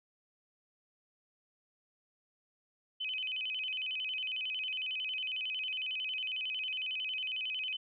sine tone with vibrato, 2773 Hz, F7, 13 cents flat, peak -34 dBFS, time 3-7.77 s, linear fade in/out 10 ms, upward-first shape square, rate 11 Hz, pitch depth 160 cents each way, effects none

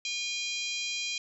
harmonic tone with a mistuned harmonic, 810 Hz, G#5, 43 cents flat, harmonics 3 / 4 / 5 / 6 / 7 / 8 / 9, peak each -35 / -37 / -39 / -41 / -42 / -43 / -44 dBFS, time 0.05-1.18 s, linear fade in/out 2 ms, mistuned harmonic 4, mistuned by -17 cents, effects none

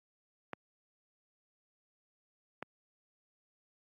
clicks, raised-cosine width 0.5 ms, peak -23 dBFS, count 2, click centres 0.533 / 2.626 s, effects high-pass 150 Hz 12 dB/octave + AAC 48 kbps

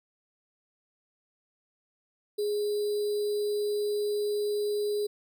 sine tone with sample-and-hold, 415.3 Hz, G#4, in tune, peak -26 dBFS, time 2.38-5.07 s, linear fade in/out 10 ms, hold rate 4410 Hz, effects none

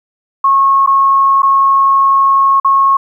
sine tone with dropouts, 1092 Hz, C#6, 26 cents flat, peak -6 dBFS, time 0.44-2.97 s, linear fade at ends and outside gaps 5 ms, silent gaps 0.863-0.873 / 1.421-1.43 / 2.6-2.646 s, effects 8-bit

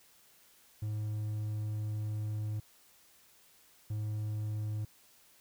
triangle tone bursts at uneven times, 106.7 Hz, G#2, 47 cents sharp, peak -31 dBFS, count 2, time 0.82-2.6 / 3.9-4.85 s, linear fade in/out 5 ms, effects white hiss -63 dBFS RMS until 5.4 s

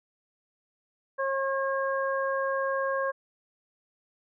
harmonic tone, 541 Hz, C#5, 42 cents flat, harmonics 1 / 2 / 3, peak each -28 / -31 / -33 dBFS, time 1.18-3.12 s, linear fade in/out 20 ms, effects none

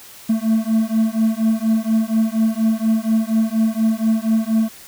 triangle beating tone pair, 220 / 224.2 Hz, A3 / A3, 0 / +33 cents, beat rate 4.2 Hz, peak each -16 / -16 dBFS, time 0.29-4.69 s, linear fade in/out 10 ms, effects white hiss -41 dBFS RMS until 4.87 s

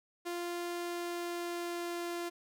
sawtooth tone with pitch glide, 347.8 to 345.4 Hz, F4 to F4, -7 to -19 cents, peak -32 dBFS, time 0.25-2.3 s, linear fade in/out 20 ms, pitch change -12 cents, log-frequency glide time 0.73-2.07 s, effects none

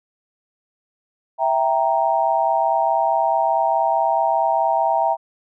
sine chord, E diminished, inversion none, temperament equal, 659.3 / 784 / 932.3 Hz, E5 / G5 / Bb5, 0 / 0 / 0 cents, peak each -20 dBFS, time 1.38-5.17 s, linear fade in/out 50 ms, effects none

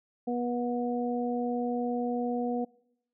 harmonic tone, 242.6 Hz, B3, 31 cents flat, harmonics 1 / 2 / 3, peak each -30 / -33 / -35 dBFS, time 0.27-2.65 s, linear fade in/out 10 ms, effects noise-tail reverb RT60 0.8 s tail -24 dB re dry

